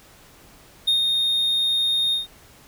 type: tone with ADSR envelope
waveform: triangle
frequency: 3689 Hz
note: A#7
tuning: 19 cents flat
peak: -14 dBFS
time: 0.87-2.27 s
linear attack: 12 ms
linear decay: 120 ms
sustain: -3 dB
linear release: 140 ms
effects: pink hiss -50 dBFS RMS until 2.67 s